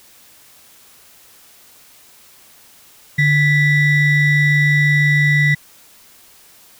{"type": "ring-modulated tone", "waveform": "triangle", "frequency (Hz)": 913, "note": "A#5", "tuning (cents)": -36, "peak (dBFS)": -6, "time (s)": [3.18, 5.55], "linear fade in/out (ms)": 10, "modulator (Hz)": 1060, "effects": ["white hiss -47 dBFS RMS until 6.79 s"]}